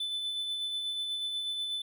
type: tone with tremolo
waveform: triangle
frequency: 3509 Hz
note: A7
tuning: 5 cents flat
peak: -29 dBFS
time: 0-1.82 s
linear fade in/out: 5 ms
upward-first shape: sine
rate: 8.2 Hz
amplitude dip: 30%
effects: none